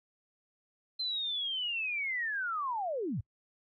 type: linear sweep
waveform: sine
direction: down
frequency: 4121 to 78.7 Hz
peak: -31 dBFS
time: 0.99-3.21 s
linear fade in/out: 10 ms
effects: noise-tail reverb RT60 0.1 s tail -25 dB re dry + MP3 48 kbps